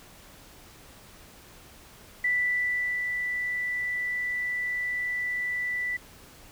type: tone with ADSR envelope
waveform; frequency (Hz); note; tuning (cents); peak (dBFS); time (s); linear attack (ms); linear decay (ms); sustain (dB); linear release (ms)
sine; 1975.5; B6; 0; -22; 2.24-5.97; 6; 780; -5; 8
effects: pink hiss -51 dBFS RMS until 6.51 s